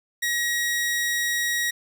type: tone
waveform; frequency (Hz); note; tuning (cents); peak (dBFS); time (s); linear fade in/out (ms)
sawtooth; 1900; A#6; +33; -19; 0.22-1.71; 10
effects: none